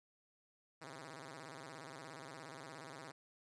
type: tone with vibrato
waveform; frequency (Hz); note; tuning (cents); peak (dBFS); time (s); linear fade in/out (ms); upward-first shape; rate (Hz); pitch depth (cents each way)
5% pulse; 146; D3; -10; -38; 0.81-3.12; 10; square; 17; 170
effects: resampled to 22050 Hz + 13-bit